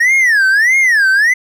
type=tone with vibrato; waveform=triangle; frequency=1815 Hz; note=A#6; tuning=47 cents flat; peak=-6 dBFS; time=0-1.34 s; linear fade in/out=10 ms; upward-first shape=sine; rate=1.6 Hz; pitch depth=290 cents each way; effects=none